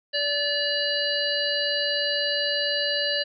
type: harmonic tone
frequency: 579 Hz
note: D5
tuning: 25 cents flat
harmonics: 1 / 3 / 5 / 7 / 8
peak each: -29 / -29 / -29 / -29 / -29 dBFS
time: 0.13-3.24 s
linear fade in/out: 20 ms
effects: none